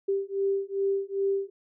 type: beating tone pair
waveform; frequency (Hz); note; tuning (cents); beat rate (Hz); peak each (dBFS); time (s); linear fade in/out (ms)
sine; 392 / 394.5; G4 / G4; 0 / +11; 2.5; -28; 0.08-1.5; 10
effects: none